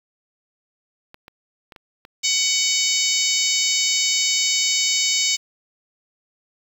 clicks, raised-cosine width 0.3 ms, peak -25 dBFS, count 5, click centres 1.144 / 1.281 / 1.722 / 1.762 / 2.051 s
harmonic tone, 748 Hz, F#5, 19 cents sharp, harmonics 3 / 4 / 5 / 6 / 7 / 8 / 9 / 10, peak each -26 / -26 / -26 / -26 / -26 / -26 / -26 / -26 dBFS, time 2.23-5.37 s, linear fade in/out 20 ms
effects 7-bit

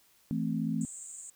sine chord, A minor, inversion second, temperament equal, 164.81 / 220 / 261.6 Hz, E3 / A3 / C4, 0 / 0 / 0 cents, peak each -33 / -32 / -34 dBFS, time 0.31-0.85 s, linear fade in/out 0 ms
pink band-pass noise, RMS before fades -45 dBFS, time 0.81-1.3 s, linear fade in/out 2 ms, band 7200 to 8400 Hz, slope 96 dB/octave
effects white hiss -65 dBFS RMS until 1.35 s

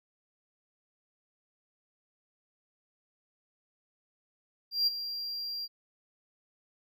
triangle tone with ADSR envelope, 4755 Hz, D8, 21 cents sharp, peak -21 dBFS, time 4.71-5.68 s, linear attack 160 ms, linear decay 21 ms, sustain -12 dB, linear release 38 ms, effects none

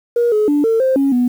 sine tone with pitch steps, 474.9 / 424.9 / 292.2 / 451.4 / 524 / 275.6 / 246 Hz, A#4 / G#4 / D4 / A4 / C5 / C#4 / B3, +32 / +40 / -9 / +44 / +2 / -10 / -7 cents, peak -10 dBFS, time 0.16-1.28 s, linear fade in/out 5 ms, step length 160 ms, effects tanh soft clip ceiling -7 dBFS + 7-bit

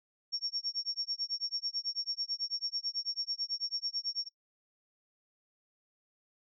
sine tone with tremolo, 5510 Hz, F8, 24 cents flat, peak -30 dBFS, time 0.32-4.29 s, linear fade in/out 20 ms, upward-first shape sine, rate 9.1 Hz, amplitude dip 100%, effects noise-tail reverb RT60 0.1 s tail -23 dB re dry

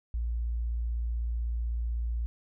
sine tone, 58 Hz, A#1, 8 cents flat, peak -28 dBFS, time 0.14-2.26 s, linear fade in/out 0 ms, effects none

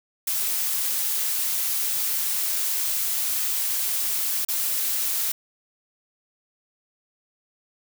blue noise with dropouts, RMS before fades -25 dBFS, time 0.27-5.32 s, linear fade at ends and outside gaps 5 ms, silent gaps 4.45-4.484 s, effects none

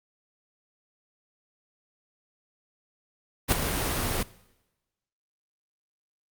pink noise with ADSR envelope, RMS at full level -18 dBFS, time 3.48-4.23 s, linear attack 43 ms, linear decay 3 ms, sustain -10 dB, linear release 5 ms, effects noise-tail reverb RT60 1.0 s tail -20 dB re dry + Opus 32 kbps

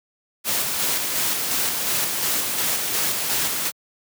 white noise with tremolo, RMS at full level -22 dBFS, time 0.44-3.72 s, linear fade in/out 50 ms, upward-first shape square, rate 2.8 Hz, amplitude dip 30%, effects high-pass 100 Hz 12 dB/octave

